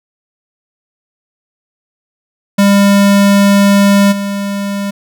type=tone with level steps; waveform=square; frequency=200 Hz; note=G3; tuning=35 cents sharp; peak=-6 / -16 dBFS; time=2.58-4.91 s; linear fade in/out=10 ms; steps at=4.11 s; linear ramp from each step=20 ms; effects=none